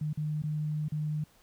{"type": "tone with dropouts", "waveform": "sine", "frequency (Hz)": 152, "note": "D#3", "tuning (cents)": -40, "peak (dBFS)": -29, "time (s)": [0.01, 1.24], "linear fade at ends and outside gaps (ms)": 5, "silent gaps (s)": [[0.131, 0.173], [0.422, 0.436], [0.884, 0.92]], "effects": ["pink hiss -63 dBFS RMS until 1.42 s"]}